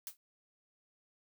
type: noise with exponential decay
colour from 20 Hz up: blue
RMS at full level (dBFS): -38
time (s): 0.07-0.17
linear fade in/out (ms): 1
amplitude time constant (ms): 21
effects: none